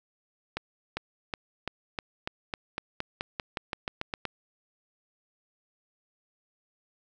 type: accelerating click train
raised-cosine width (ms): 0.3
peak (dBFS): -15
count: 17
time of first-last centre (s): 0.57-4.253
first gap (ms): 400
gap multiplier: 0.92
effects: none